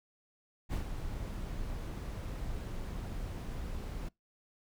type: noise with ADSR envelope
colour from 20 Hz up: brown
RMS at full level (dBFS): -32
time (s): 0.69-4.09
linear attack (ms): 42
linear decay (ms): 100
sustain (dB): -7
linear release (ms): 10
effects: noise-tail reverb RT60 0.2 s tail -26 dB re dry